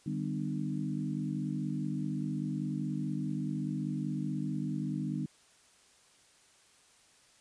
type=harmonic tone with a mistuned harmonic; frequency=50.4 Hz; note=G1; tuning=49 cents sharp; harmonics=3 / 4 / 5 / 6; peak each=-36 / -37 / -38 / -39 dBFS; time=0.06-5.26 s; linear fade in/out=5 ms; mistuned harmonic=4; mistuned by=-48 cents; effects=white hiss -63 dBFS RMS until 7.4 s + resampled to 22050 Hz